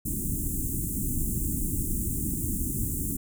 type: band-stop noise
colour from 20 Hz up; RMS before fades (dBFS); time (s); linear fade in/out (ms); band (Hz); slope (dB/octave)
pink; -29; 0.05-3.17; 10; 330 to 7500; 48
effects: none